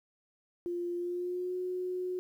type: tone with pitch glide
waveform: sine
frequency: 349.2 to 364.7 Hz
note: F4 to F#4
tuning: 0 to -25 cents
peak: -32 dBFS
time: 0.66-2.19 s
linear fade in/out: 0 ms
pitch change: +75 cents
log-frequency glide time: 0.96-1.55 s
effects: 11-bit